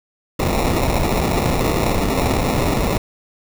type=noise with sample-and-hold; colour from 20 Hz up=pink; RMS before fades=-18 dBFS; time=0.39-2.98 s; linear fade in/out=10 ms; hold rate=1575 Hz; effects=none